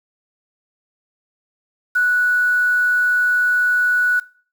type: tone with quantisation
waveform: sine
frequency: 1474 Hz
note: F#6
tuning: 7 cents flat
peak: -13 dBFS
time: 1.95-4.2 s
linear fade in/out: 10 ms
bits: 6
effects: noise-tail reverb RT60 0.4 s tail -19 dB re dry